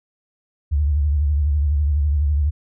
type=tone with vibrato; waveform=sine; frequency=73.2 Hz; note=D2; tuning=5 cents flat; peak=-15 dBFS; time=0.71-2.51 s; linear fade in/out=20 ms; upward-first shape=triangle; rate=12 Hz; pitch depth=120 cents each way; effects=none

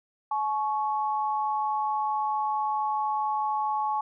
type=tone pair together; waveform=sine; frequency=853.2 / 1108.7 Hz; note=G#5 / C#6; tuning=+46 / 0 cents; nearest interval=perfect fourth; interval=454 cents; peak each=-26 / -30 dBFS; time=0.31-4.01 s; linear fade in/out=5 ms; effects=none

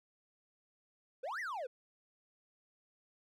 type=exponential two-way sweep; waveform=triangle; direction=up then down; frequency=466.2 to 2060 to 466.2 Hz; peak=-36 dBFS; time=1.23-1.67 s; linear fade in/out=10 ms; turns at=1.4 s; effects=none

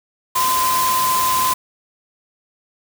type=tone in noise; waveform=sine; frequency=1028 Hz; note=C6; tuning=31 cents flat; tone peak=-16 dBFS; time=0.35-1.54 s; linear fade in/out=10 ms; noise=white; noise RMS=-22 dBFS; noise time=0.35-1.54 s; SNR=+3 dB; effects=none

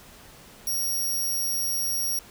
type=tone; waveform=10% pulse; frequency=5630 Hz; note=F8; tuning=13 cents sharp; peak=-19 dBFS; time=0.67-2.19 s; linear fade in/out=2 ms; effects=pink hiss -49 dBFS RMS until 2.3 s

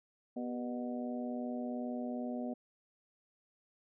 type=harmonic tone with a mistuned harmonic; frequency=122.6 Hz; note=B2; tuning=12 cents flat; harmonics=2 / 3 / 4 / 5 / 6; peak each=-37 / -48 / -47 / -44 / -48 dBFS; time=0.36-2.54 s; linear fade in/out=10 ms; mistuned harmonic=3; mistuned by=+83 cents; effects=none

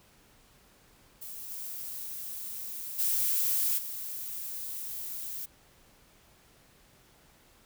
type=noise with level steps; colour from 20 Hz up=violet; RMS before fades=-42 / -39 / -28 / -38 dBFS; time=1.21-5.46 s; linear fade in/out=10 ms; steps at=1.49 / 2.98 / 3.77 s; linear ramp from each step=20 ms; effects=pink hiss -61 dBFS RMS until 7.65 s

